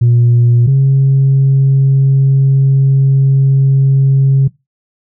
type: tone pair in turn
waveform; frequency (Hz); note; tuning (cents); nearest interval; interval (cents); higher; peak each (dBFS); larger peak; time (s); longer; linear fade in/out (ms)
sine; 120 / 135.8; B2 / C#3; -49 / -35; major second; 214; second; -4; neither; 0.01-0.67 / 0.67-4.48; second; 10
effects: noise-tail reverb RT60 0.2 s tail -20 dB re dry + tanh soft clip ceiling -3 dBFS